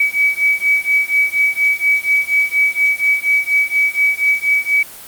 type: beating tone pair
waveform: sine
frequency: 2277 / 2281.2 Hz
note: C#7 / C#7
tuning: +46 / +49 cents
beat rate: 4.2 Hz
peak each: -15 dBFS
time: 0-4.83 s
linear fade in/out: 5 ms
effects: white hiss -35 dBFS RMS until 5.07 s + Opus 32 kbps